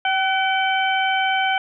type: harmonic tone with a mistuned harmonic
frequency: 768 Hz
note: G5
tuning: 36 cents flat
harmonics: 1 / 2 / 3 / 4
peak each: -20 / -23 / -25 / -26 dBFS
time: 0.05-1.58 s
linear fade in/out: 2 ms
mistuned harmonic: 2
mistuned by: -39 cents
effects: none